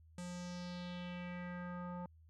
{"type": "tone with low-pass filter sweep", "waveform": "square", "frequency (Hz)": 177.4, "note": "F3", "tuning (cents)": 27, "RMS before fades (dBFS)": -45, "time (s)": [0.18, 2.06], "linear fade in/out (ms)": 2, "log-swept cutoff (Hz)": [8400, 970], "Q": 2.9, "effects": ["added 80 Hz sine -60 dBFS peak until 2.29 s"]}